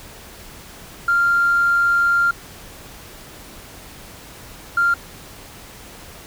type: tone bursts at uneven times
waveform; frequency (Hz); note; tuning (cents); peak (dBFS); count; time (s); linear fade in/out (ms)
triangle; 1392; F6; -6; -10; 2; 1.08-2.31 / 4.77-4.94; 5
effects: tanh soft clip ceiling -11 dBFS + pink hiss -40 dBFS RMS until 6.26 s